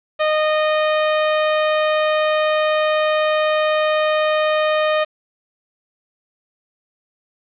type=tone; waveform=sawtooth; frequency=616 Hz; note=D#5; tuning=17 cents flat; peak=-11 dBFS; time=0.19-5.05 s; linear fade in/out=20 ms; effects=resampled to 8000 Hz + 7-bit